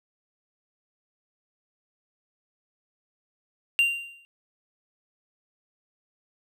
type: tone with exponential decay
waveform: triangle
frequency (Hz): 2776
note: F7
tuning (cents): -11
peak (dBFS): -14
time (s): 3.79-4.25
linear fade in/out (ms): 0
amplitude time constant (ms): 100
effects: none